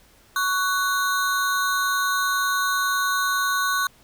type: ring-modulated tone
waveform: square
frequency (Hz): 1301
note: E6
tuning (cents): -23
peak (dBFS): -18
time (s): 0.36-3.87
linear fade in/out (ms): 2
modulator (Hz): 185
effects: pink hiss -55 dBFS RMS until 4.03 s